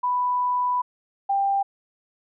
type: tone pair in turn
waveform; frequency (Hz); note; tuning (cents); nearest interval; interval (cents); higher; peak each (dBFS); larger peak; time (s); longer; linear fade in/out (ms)
sine; 990 / 791.5; B5 / G5; +4 / +17; major third; 387; first; -20 / -19; second; 0.03-0.82 / 1.29-1.63; first; 10
effects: none